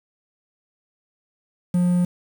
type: tone with quantisation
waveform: triangle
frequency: 177.6 Hz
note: F3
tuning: 29 cents sharp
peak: -14 dBFS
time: 1.74-2.05 s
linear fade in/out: 5 ms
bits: 7
effects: none